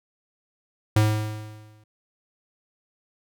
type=tone with exponential decay; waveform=square; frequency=107.3 Hz; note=A2; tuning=43 cents flat; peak=-15 dBFS; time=0.96-1.84 s; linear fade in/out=5 ms; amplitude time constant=190 ms; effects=none